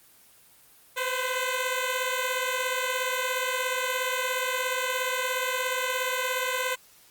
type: beating tone pair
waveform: 10% pulse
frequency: 504 / 521 Hz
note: B4 / C5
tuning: +35 / -7 cents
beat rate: 17 Hz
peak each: -20 / -22 dBFS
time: 0.96-6.76 s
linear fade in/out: 20 ms
effects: white hiss -56 dBFS RMS until 7.1 s + Opus 24 kbps